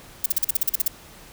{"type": "noise bursts", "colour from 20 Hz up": "violet", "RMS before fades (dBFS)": -19, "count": 11, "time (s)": [0.24, 0.88], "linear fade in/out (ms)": 5, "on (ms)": 20, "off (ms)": 42, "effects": ["pink hiss -46 dBFS RMS until 1.32 s"]}